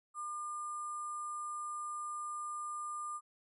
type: tone with sample-and-hold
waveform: sine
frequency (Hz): 1200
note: D6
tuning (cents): +37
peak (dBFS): -38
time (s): 0.14-3.21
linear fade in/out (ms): 50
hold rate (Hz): 8820
effects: resampled to 32000 Hz